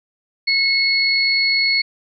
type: tone pair together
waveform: sine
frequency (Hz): 2186 / 4372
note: C#7 / C#8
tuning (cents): -25 / -25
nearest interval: octave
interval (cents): 1200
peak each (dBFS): -17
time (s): 0.47-1.82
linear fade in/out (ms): 10
effects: none